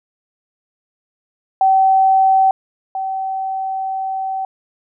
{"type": "tone pair in turn", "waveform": "sine", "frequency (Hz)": [767, 767], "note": ["G5", "G5"], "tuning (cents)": [-38, -38], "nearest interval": "unison", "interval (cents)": 0, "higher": "neither", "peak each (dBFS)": [-9, -19], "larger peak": "first", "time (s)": [[1.61, 2.51], [2.95, 4.45]], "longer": "second", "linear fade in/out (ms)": 2, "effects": []}